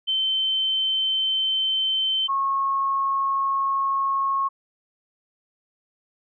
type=tone pair in turn; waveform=sine; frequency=3088 / 1091.8 Hz; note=G7 / C#6; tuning=-27 / -27 cents; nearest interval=octave + tritone; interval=1800 cents; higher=first; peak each=-20 dBFS; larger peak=neither; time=0.07-2.28 / 2.28-4.49 s; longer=neither; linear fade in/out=20 ms; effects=none